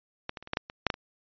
clicks, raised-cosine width 0.3 ms, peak -16 / -22 / -29 / -27 / -13 / -10 / -23 / -7 / -10 / -25 dBFS, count 10, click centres 0.294 / 0.372 / 0.426 / 0.474 / 0.534 / 0.571 / 0.699 / 0.867 / 0.902 / 0.941 s, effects resampled to 11025 Hz

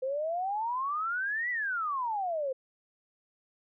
sine exponential two-way sweep, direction up then down, 510 to 2000 to 510 Hz, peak -29 dBFS, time 0.02-2.53 s, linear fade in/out 10 ms, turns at 1.5 s, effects none

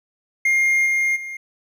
triangle tone with level steps, 2123 Hz, C7, 25 cents sharp, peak -13 / -15 / -27 dBFS, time 0.45-1.37 s, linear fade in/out 5 ms, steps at 0.85 / 1.15 s, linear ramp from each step 20 ms, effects none

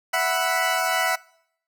20% pulse chord, E suspended second, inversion none, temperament equal, 659.3 / 740 / 987.8 Hz, E5 / F#5 / B5, 0 / 0 / 0 cents, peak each -20 / -19 / -23 dBFS, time 0.13-1.16 s, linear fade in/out 10 ms, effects noise-tail reverb RT60 0.7 s tail -23 dB re dry

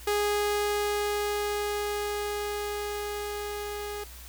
sawtooth tone with level ramp, 413.4 Hz, G#4, 8 cents flat, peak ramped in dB -20 to -30 dBFS, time 0.07-4.04 s, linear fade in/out 5 ms, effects added 60 Hz sine -45 dBFS peak until 4.28 s + white hiss -48 dBFS RMS until 4.28 s

